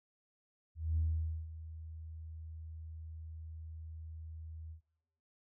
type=tone with ADSR envelope; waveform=sine; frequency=80 Hz; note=D#2; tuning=49 cents sharp; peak=-28 dBFS; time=0.75-4.81 s; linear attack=220 ms; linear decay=500 ms; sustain=-16 dB; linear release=100 ms; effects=noise-tail reverb RT60 1.0 s tail -26 dB re dry + tanh soft clip ceiling -24 dBFS